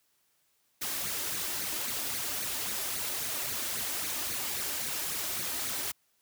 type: noise with flanger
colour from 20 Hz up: white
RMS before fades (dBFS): -34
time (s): 0.81-5.92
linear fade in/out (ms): 10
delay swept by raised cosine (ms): 0.46 to 3.36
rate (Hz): 3.7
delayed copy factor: +0.6
effects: white hiss -72 dBFS RMS until 6.21 s + high-pass 60 Hz 12 dB/octave